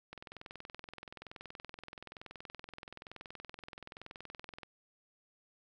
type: click train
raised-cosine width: 0.3 ms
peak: -30 dBFS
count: 96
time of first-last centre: 0.13-4.632 s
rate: 21.1 Hz
effects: none